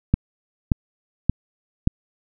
click train, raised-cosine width 5 ms, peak -3 dBFS, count 4, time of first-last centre 0.14-1.874 s, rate 1.73 Hz, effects none

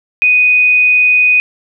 sine tone, 2489 Hz, D#7, in tune, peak -6 dBFS, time 0.22-1.4 s, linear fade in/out 0 ms, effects none

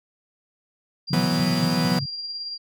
sine tone with tremolo, 4766 Hz, D8, 25 cents sharp, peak -28 dBFS, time 1.07-2.58 s, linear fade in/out 20 ms, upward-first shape sine, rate 18 Hz, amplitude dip 35%
pink band-pass noise, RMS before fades -30 dBFS, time 1.1-2.06 s, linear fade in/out 10 ms, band 120 to 180 Hz, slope 48 dB/octave
45% pulse chord, E suspended second, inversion none, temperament equal, 164.81 / 185 / 246.9 Hz, E3 / F#3 / B3, 0 / 0 / 0 cents, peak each -23 / -25 / -25 dBFS, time 1.13-1.99 s, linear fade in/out 2 ms
effects none

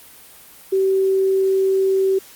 sine tone, 384.2 Hz, G4, 35 cents flat, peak -14 dBFS, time 0.72-2.19 s, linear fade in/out 10 ms, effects white hiss -44 dBFS RMS until 2.35 s + Opus 32 kbps

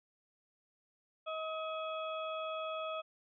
harmonic tone with a mistuned harmonic, 635 Hz, D#5, 35 cents sharp, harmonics 1 / 2 / 4 / 5, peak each -39 / -41 / -48 / -49 dBFS, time 1.26-3.02 s, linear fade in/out 20 ms, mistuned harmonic 5, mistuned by +88 cents, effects none

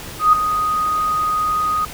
sine tone with ADSR envelope, 1244.5 Hz, D#6, in tune, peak -6 dBFS, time 0.19-1.85 s, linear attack 140 ms, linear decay 4 ms, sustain -10 dB, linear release 4 ms, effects pink hiss -33 dBFS RMS until 1.93 s

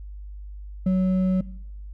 sine tone with hard clipping, 186.1 Hz, F#3, 10 cents sharp, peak -19 dBFS, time 0.86-1.41 s, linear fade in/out 5 ms, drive 4 dB, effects noise-tail reverb RT60 0.8 s tail -21 dB re dry + added 50 Hz sine -35 dBFS peak until 1.93 s

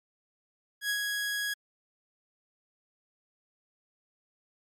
sawtooth tone with ADSR envelope, 1661.2 Hz, G#6, in tune, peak -23 dBFS, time 0.81-1.54 s, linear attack 85 ms, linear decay 80 ms, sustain -3 dB, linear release 9 ms, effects MP3 64 kbps

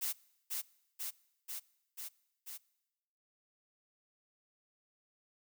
blue noise with echo, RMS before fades -36 dBFS, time 0.01-0.13 s, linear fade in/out 20 ms, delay 490 ms, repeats 5, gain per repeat -2 dB, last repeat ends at 2.58 s, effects noise-tail reverb RT60 1.0 s tail -23 dB re dry

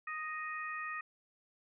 harmonic tone, 622.3 Hz, D#5, in tune, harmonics 2 / 3 / 4, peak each -41 / -41 / -46 dBFS, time 0.07-1.01 s, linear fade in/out 5 ms, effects none

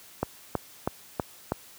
click train, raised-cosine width 1 ms, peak -11 dBFS, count 5, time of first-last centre 0.23-1.52 s, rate 3.1 Hz, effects white hiss -51 dBFS RMS until 1.78 s + high-pass 60 Hz 12 dB/octave

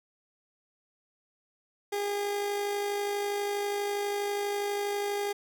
30% pulse tone with amplitude modulation, 407 Hz, G#4, 35 cents flat, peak -25 dBFS, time 1.92-5.33 s, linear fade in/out 10 ms, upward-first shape sine, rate 52.3 Hz, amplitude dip 30%, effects none

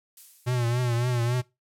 violet noise with exponential decay, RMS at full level -41 dBFS, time 0.17-1.05 s, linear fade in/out 2 ms, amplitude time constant 190 ms
square tone with vibrato, 121.3 Hz, B2, 31 cents flat, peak -24 dBFS, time 0.46-1.42 s, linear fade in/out 20 ms, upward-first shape triangle, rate 3.6 Hz, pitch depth 79 cents each way
effects noise-tail reverb RT60 0.2 s tail -19 dB re dry + low-pass 12000 Hz 12 dB/octave

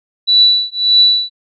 sine tone with tremolo, 3952 Hz, B7, in tune, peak -4 dBFS, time 0.27-1.3 s, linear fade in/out 20 ms, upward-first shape triangle, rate 1.7 Hz, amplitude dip 100%, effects none

